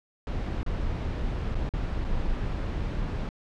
brown noise with dropouts, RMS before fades -29 dBFS, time 0.27-3.29 s, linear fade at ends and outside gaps 1 ms, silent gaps 0.631-0.663 / 1.546-1.553 / 1.691-1.737 / 2.044-2.048 s, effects low-pass 4000 Hz 12 dB/octave

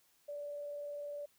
sine tone with vibrato, 581 Hz, D5, 19 cents flat, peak -40 dBFS, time 0.28-1.26 s, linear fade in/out 10 ms, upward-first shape square, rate 20 Hz, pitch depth 13 cents each way, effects white hiss -71 dBFS RMS until 1.38 s

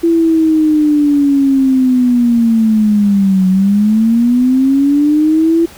sine linear two-way sweep, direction down then up, 337 to 185 to 337 Hz, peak -7 dBFS, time 0.03-5.66 s, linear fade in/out 10 ms, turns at 3.48 s, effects pink hiss -37 dBFS RMS until 5.77 s

